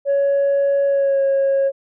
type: tone with pitch glide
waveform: sine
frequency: 559 to 546.9 Hz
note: C#5 to C#5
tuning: +14 to -23 cents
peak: -12 dBFS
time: 0.05-1.72 s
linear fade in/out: 50 ms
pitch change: -37 cents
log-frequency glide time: 0.86-1.22 s
effects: tanh soft clip ceiling -12 dBFS